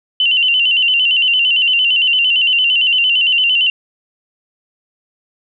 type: tone with vibrato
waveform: sine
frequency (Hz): 2896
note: F#7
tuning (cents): -38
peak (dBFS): -10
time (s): 0.2-3.7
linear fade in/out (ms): 2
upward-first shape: square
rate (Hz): 8.8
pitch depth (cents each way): 74
effects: none